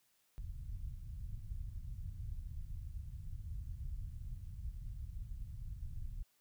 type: low-pass noise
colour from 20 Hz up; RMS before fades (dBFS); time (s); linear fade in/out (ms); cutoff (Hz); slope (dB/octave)
pink; -44; 0.38-6.23; 0; 110; 24
effects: white hiss -75 dBFS RMS until 6.4 s